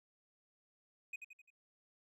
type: tone with echo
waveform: triangle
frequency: 2502 Hz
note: D#7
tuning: 9 cents sharp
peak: -39 dBFS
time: 1.13-1.16 s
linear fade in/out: 5 ms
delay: 86 ms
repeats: 4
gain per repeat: -6 dB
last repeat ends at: 1.504 s
effects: none